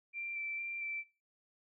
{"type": "tone with vibrato", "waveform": "sine", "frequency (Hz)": 2349, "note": "D7", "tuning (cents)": 0, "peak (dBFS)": -37, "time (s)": [0.13, 1.04], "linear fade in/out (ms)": 50, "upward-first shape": "square", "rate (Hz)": 2.2, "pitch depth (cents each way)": 11, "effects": ["noise-tail reverb RT60 0.4 s tail -23 dB re dry"]}